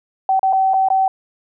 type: tone with dropouts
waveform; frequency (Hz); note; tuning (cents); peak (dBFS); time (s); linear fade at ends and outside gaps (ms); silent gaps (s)
sine; 766; G5; -40; -12; 0.29-1.08; 2; 0.394-0.43 / 0.527-0.531 / 0.736-0.74 / 0.886-0.902
effects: none